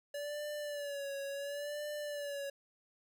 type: tone with vibrato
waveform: square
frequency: 574 Hz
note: D5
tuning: 40 cents flat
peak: -39 dBFS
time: 0.14-2.5 s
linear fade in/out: 5 ms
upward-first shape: sine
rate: 0.71 Hz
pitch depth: 59 cents each way
effects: none